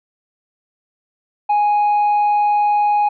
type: tone with tanh clipping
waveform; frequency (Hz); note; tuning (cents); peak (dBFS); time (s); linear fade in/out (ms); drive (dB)
sine; 830; G#5; -1; -13; 1.49-3.09; 10; 2
effects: none